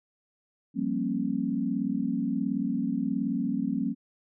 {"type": "chord", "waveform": "sine", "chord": "G half-diminished seventh", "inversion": "third", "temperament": "equal with one note detuned", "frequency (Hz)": [174.61, 196, 233.1, 271.9], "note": ["F3", "G3", "Bb3", "Db4"], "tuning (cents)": [0, 0, 0, -33], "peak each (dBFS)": [-35, -32, -30, -30], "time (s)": [0.74, 3.95], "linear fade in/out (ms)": 50, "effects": []}